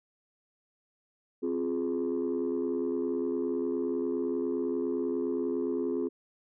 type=chord; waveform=sine; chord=F minor; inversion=second; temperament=just; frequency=261.9 / 349.2 / 419.1 Hz; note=C4 / F4 / Ab4; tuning=+2 / 0 / +16 cents; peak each=-31 dBFS; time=1.42-6.09 s; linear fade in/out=20 ms; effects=tanh soft clip ceiling -23 dBFS